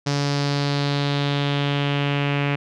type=tone with low-pass filter sweep; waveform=sawtooth; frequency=142.6 Hz; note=C#3; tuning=49 cents sharp; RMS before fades=-22 dBFS; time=0.06-2.56 s; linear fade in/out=10 ms; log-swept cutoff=5400 to 2500 Hz; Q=3.3; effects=none